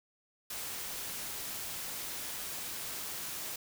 white noise, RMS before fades -40 dBFS, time 0.5-3.56 s, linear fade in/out 5 ms, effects none

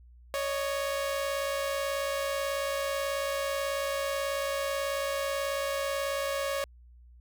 sawtooth tone pair together, 555.7 / 614 Hz, C#5 / D#5, +4 / -23 cents, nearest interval major second, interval 173 cents, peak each -26 / -33 dBFS, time 0.34-6.64 s, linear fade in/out 0 ms, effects added 60 Hz sine -51 dBFS peak until 7.2 s

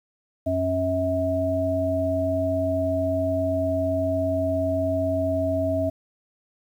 sine tone cluster, 90.8 / 273.6 / 644 Hz, F#2 / C#4 / E5, -32 / -23 / -41 cents, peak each -28 / -27 / -23 dBFS, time 0.46-5.9 s, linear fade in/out 10 ms, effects 9-bit

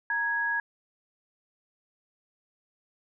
sine tone pair together, 932.3 / 1661.2 Hz, A#5 / G#6, 0 / 0 cents, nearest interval minor seventh, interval 1000 cents, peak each -33 / -26 dBFS, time 0.1-0.6 s, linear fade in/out 2 ms, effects none

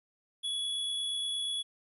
square tone with amplitude modulation, 3384 Hz, G#7, 32 cents sharp, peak -31 dBFS, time 0.43-1.63 s, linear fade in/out 20 ms, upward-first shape sine, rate 68.5 Hz, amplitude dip 25%, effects resampled to 32000 Hz + 12-bit

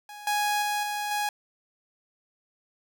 sawtooth tone with level steps, 830.6 Hz, G#5, in tune, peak -37 / -20 / -22 / -25 / -22 dBFS, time 0.09-1.29 s, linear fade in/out 2 ms, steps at 0.27 / 0.62 / 0.83 / 1.11 s, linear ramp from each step 2 ms, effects none

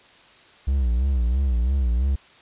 triangle tone with vibrato, 63.4 Hz, B1, 46 cents sharp, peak -16 dBFS, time 0.67-2.16 s, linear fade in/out 10 ms, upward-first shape sine, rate 3 Hz, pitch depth 150 cents each way, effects white hiss -51 dBFS RMS until 2.41 s + resampled to 8000 Hz

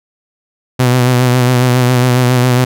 sawtooth tone with vibrato, 125.1 Hz, B2, 23 cents sharp, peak -4 dBFS, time 0.79-2.65 s, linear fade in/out 10 ms, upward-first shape sine, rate 7.3 Hz, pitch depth 38 cents each way, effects none

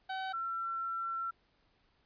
30% pulse / sine tone pair in turn, 761 / 1351.3 Hz, F#5 / E6, +48 / +43 cents, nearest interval minor seventh, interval 995 cents, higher second, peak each -33 / -34 dBFS, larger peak first, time 0.09-0.33 / 0.33-1.31 s, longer second, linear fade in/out 10 ms, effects pink hiss -72 dBFS RMS until 2.05 s + resampled to 11025 Hz

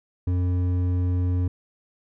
sine tone with hard clipping, 90 Hz, F#2, 47 cents flat, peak -22 dBFS, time 0.27-1.48 s, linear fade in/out 5 ms, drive 8 dB, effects none

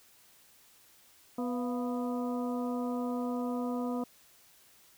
harmonic tone with a mistuned harmonic, 246.9 Hz, B3, in tune, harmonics 1 / 2 / 3 / 4 / 5, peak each -32 / -38 / -42 / -44 / -46 dBFS, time 1.38-4.04 s, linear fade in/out 5 ms, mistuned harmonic 3, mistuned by -87 cents, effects white hiss -61 dBFS RMS until 4.97 s

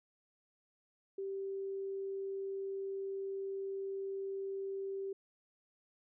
sine tone, 390 Hz, G4, 9 cents flat, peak -37 dBFS, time 1.18-5.13 s, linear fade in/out 5 ms, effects none

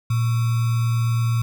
sine tone with sample-and-hold, 116.1 Hz, A#2, 7 cents flat, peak -17 dBFS, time 0.1-1.42 s, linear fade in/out 5 ms, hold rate 1225 Hz, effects none

